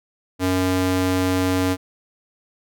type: tone with high-pass filter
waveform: square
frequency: 92.5 Hz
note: F#2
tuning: in tune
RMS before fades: -20 dBFS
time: 0.39-1.77 s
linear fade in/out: 50 ms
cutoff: 190 Hz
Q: 1.7
effects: none